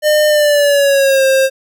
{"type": "tone with pitch glide", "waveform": "square", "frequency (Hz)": [605, 532.8], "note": ["D#5", "C5"], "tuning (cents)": [-49, 31], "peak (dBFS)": -9, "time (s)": [0.02, 1.5], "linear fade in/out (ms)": 50, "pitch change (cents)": -220, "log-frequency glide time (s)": [0.28, 1.24], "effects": []}